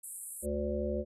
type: band-pass noise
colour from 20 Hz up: pink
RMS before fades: -44 dBFS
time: 0.03-0.46 s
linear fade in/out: 10 ms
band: 8000 to 12000 Hz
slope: 96 dB/octave
type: harmonic tone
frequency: 72.7 Hz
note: D2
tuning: 17 cents flat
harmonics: 1 / 3 / 5 / 7 / 8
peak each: -37 / -37 / -37 / -37 / -37 dBFS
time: 0.42-1.05 s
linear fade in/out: 50 ms
effects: none